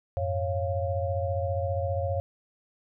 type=tone cluster; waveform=sine; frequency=89.8 / 104.7 / 549 / 694 Hz; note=F2 / G#2 / C#5 / F5; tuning=+49 / +15 / -17 / -11 cents; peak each=-29 / -36 / -30 / -34 dBFS; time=0.17-2.2 s; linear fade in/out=0 ms; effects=none